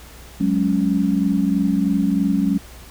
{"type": "chord", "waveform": "sine", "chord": "F# suspended second", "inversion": "none", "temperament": "just", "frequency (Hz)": [185, 208.1, 277.5], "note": ["F#3", "G#3", "C#4"], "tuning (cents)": [0, 4, 2], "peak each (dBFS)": -20, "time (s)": [0.4, 2.58], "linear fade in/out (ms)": 10, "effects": ["added 60 Hz sine -41 dBFS peak until 2.9 s", "pink hiss -43 dBFS RMS until 2.9 s"]}